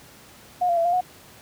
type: tone with pitch steps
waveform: sine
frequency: 719 / 689 / 671 / 700 / 728 Hz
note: F#5 / F5 / E5 / F5 / F#5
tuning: -50 / -24 / +31 / +4 / -28 cents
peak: -18 dBFS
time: 0.61-1.01 s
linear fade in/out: 10 ms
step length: 80 ms
effects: pink hiss -48 dBFS RMS until 1.41 s + high-pass 80 Hz 12 dB/octave